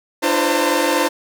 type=tone cluster; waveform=sawtooth; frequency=295.8 / 340.4 / 509 / 533 / 905 Hz; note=D4 / F4 / C5 / C5 / A5; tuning=+13 / -44 / -48 / +32 / +48 cents; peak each=-18 dBFS; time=0.22-1.09 s; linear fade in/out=20 ms; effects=none